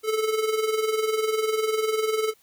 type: tone with tremolo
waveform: square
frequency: 436 Hz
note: A4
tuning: 16 cents flat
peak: -20 dBFS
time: 0.03-2.34 s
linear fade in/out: 50 ms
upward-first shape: triangle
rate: 20 Hz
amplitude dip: 70%
effects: white hiss -61 dBFS RMS until 2.42 s